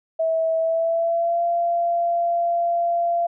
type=tone with pitch glide; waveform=sine; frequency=650 to 686.7 Hz; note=E5 to F5; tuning=-24 to -29 cents; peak=-18 dBFS; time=0.19-3.27 s; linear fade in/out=10 ms; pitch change=+95 cents; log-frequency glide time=0.58-1.43 s; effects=none